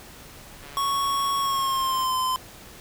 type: click train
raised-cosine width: 0.3 ms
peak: -28 dBFS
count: 202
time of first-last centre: 0.63-2.036 s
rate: 143 Hz
type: tone with pitch glide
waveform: square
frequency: 1108.7 to 1028.5 Hz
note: C#6 to C6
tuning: 0 to -30 cents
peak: -23 dBFS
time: 0.77-2.36 s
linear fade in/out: 0 ms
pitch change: -130 cents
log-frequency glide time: 1.39-2.15 s
effects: pink hiss -45 dBFS RMS until 2.8 s